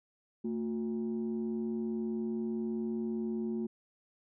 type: tone pair together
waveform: sine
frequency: 224.8 / 360 Hz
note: A3 / F#4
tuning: +37 / -47 cents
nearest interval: minor sixth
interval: 816 cents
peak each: -32 / -36 dBFS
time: 0.44-3.67 s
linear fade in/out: 10 ms
effects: tanh soft clip ceiling -27 dBFS